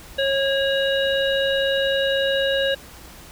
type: harmonic tone with a mistuned harmonic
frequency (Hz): 546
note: C#5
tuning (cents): -26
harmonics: 1 / 3 / 5 / 7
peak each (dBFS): -20 / -25 / -27 / -28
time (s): 0.18-2.75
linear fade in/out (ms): 10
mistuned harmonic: 5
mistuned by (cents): +84
effects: added 60 Hz sine -48 dBFS peak until 3.31 s + pink hiss -43 dBFS RMS until 3.31 s